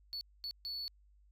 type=tone bursts at uneven times; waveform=sine; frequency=4435 Hz; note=C#8; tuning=in tune; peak=-36 dBFS; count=3; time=0.13-0.21 / 0.44-0.51 / 0.65-0.88 s; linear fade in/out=0 ms; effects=tanh soft clip ceiling -37 dBFS + added 50 Hz sine -62 dBFS peak until 1.31 s